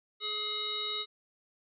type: harmonic tone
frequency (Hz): 422.3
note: G#4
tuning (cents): +29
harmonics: 1 / 3 / 5 / 7 / 9 / 10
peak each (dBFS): -44 / -42 / -44 / -44 / -34 / -44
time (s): 0.2-1.06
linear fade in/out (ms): 50
effects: none